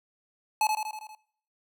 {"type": "tone with echo", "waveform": "square", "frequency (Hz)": 860, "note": "A5", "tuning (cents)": -40, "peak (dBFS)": -22, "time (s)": [0.61, 0.67], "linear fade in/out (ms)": 2, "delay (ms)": 80, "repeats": 6, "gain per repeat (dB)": -4, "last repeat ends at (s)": 1.15, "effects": ["noise-tail reverb RT60 0.6 s tail -20 dB re dry"]}